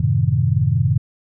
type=chord; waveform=sine; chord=F# diminished seventh; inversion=none; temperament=equal; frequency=92.5 / 110 / 130.81 / 155.56 Hz; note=F#2 / A2 / C3 / Eb3; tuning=0 / 0 / 0 / 0 cents; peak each=-21 / -19 / -18 / -21 dBFS; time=0-0.98 s; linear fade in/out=5 ms; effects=none